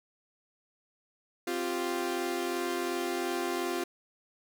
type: chord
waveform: sawtooth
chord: C suspended fourth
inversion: none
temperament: equal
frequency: 261.6 / 349.2 / 392 Hz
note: C4 / F4 / G4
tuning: 0 / 0 / 0 cents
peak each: -34 / -28 / -33 dBFS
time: 1.47-3.84 s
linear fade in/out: 5 ms
effects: none